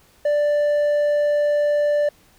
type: tone with hard clipping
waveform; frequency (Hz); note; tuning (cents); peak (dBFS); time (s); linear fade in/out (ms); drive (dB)
sine; 588; D5; +2; -17; 0.25-2.09; 5; 3
effects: pink hiss -55 dBFS RMS until 2.38 s